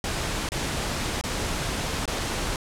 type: noise with dropouts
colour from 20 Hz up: pink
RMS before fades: -28 dBFS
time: 0.04-2.56 s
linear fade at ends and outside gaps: 1 ms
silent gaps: 0.489-0.519 / 1.212-1.238 / 2.056-2.077 s
effects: low-pass 9000 Hz 12 dB/octave